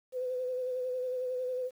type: tone with vibrato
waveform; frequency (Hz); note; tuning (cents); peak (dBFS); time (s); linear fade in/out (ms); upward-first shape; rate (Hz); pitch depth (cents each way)
sine; 506; B4; +42; -31; 0.12-1.71; 50; sine; 11; 32
effects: 10-bit